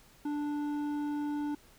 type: tone with hard clipping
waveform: sine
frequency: 293.7 Hz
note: D4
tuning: in tune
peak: -33 dBFS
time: 0.25-1.55 s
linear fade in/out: 5 ms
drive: 8 dB
effects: pink hiss -60 dBFS RMS until 1.78 s